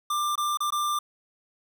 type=tone with dropouts; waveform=square; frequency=1188 Hz; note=D6; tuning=20 cents sharp; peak=-25 dBFS; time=0.1-0.99 s; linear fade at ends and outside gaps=5 ms; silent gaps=0.356-0.377 / 0.573-0.604 / 0.705-0.722 s; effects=none